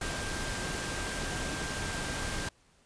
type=tone in noise; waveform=sine; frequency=1584 Hz; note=G6; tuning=18 cents sharp; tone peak=-41 dBFS; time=0.01-2.49 s; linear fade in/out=5 ms; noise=pink; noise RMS=-35 dBFS; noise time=0.01-2.49 s; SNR=-9 dB; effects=pink hiss -65 dBFS RMS until 2.85 s + resampled to 22050 Hz